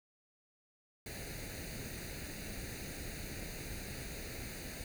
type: noise with comb filter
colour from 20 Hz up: pink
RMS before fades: -44 dBFS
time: 1.06-4.84 s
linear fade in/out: 2 ms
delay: 0.46 ms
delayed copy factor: +0.75
effects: none